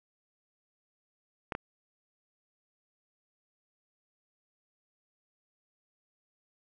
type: clicks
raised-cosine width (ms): 0.5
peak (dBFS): -18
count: 2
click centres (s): 1.522 / 1.551
effects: none